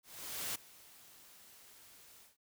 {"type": "noise with ADSR envelope", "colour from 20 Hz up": "white", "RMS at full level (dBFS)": -38, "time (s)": [0.03, 2.37], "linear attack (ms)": 520, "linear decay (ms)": 11, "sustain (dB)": -21, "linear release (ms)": 160, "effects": []}